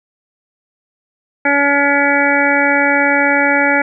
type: harmonic tone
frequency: 283.7 Hz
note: C#4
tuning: 40 cents sharp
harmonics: 1 / 2 / 3 / 5 / 6 / 7 / 8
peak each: -18 / -18 / -18 / -18 / -18 / -18 / -18 dBFS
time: 1.45-3.82 s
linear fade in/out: 5 ms
effects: none